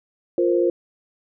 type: chord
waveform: sine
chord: F suspended fourth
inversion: none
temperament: just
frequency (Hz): 349.2 / 465.6 / 523.8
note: F4 / Bb4 / C5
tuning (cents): 0 / -2 / +2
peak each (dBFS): -18 / -23 / -22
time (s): 0.38-0.7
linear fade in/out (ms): 2
effects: none